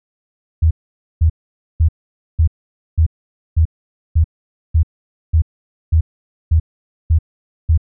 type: tone bursts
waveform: sine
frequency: 80.3 Hz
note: E2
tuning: 45 cents flat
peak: -8 dBFS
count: 13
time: 0.62-7.777 s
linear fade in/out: 10 ms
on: 89 ms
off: 500 ms
effects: none